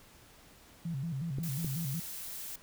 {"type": "tone with vibrato", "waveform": "sine", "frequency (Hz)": 150.2, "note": "D3", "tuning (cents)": 39, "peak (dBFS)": -33, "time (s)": [0.85, 2], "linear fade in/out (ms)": 5, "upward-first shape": "square", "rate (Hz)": 5.5, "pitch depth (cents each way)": 190}
{"type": "clicks", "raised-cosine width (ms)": 3, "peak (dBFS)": -26, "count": 2, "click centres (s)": [1.385, 1.646]}
{"type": "noise", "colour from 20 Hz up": "blue", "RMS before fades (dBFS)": -42, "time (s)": [1.43, 2.56], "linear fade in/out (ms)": 5}
{"effects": ["pink hiss -58 dBFS RMS until 2.62 s"]}